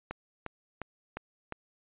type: click train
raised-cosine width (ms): 0.5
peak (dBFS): -21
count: 5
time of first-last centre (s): 0.11-1.523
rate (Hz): 2.83
effects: resampled to 8000 Hz